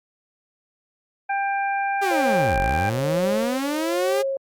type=harmonic tone; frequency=793 Hz; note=G5; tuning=20 cents sharp; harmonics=1 / 2 / 3; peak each=-22 / -28 / -32 dBFS; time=1.29-2.9 s; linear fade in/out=10 ms
type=linear two-way sweep; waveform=sawtooth; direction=down then up; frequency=411.6 to 40.37 to 411.6 Hz; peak=-19 dBFS; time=2.01-4.23 s; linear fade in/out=20 ms; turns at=2.59 s
type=tone with tremolo; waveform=sine; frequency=542 Hz; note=C#5; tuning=39 cents flat; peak=-20 dBFS; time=2.11-4.37 s; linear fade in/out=2 ms; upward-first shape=sine; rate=1.1 Hz; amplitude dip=80%
effects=Opus 48 kbps